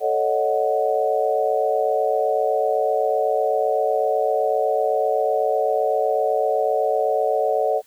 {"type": "chord", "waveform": "sine", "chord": "D# half-diminished seventh", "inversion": "second", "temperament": "equal", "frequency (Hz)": [440, 554.4, 622.3, 740], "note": ["A4", "C#5", "D#5", "F#5"], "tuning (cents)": [0, 0, 0, 0], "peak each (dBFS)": -23, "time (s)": [0, 7.82], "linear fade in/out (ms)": 50, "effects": ["white hiss -56 dBFS RMS until 7.86 s"]}